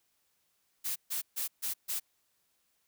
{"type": "noise bursts", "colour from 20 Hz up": "blue", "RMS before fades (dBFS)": -34, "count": 5, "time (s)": [0.84, 2], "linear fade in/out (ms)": 20, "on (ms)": 120, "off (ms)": 140, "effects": ["white hiss -75 dBFS RMS until 2.87 s"]}